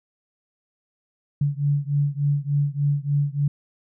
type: beating tone pair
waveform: sine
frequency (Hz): 142.2 / 145.6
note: C#3 / D3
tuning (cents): +45 / -15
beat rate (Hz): 3.4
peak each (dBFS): -22 / -23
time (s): 1.41-3.48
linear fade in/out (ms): 5
effects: none